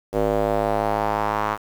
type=tone with band-pass filter sweep; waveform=square; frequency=52.9 Hz; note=G#1; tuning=33 cents sharp; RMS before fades=-22 dBFS; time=0.12-1.58 s; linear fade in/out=50 ms; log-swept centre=500 to 1100 Hz; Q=2.4; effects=7-bit